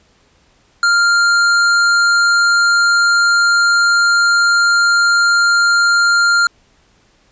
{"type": "tone", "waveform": "square", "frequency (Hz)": 1396.9, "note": "F6", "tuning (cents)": 0, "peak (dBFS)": -10, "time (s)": [0.83, 6.47], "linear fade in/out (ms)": 2, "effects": ["pink hiss -54 dBFS RMS until 7.31 s", "resampled to 16000 Hz"]}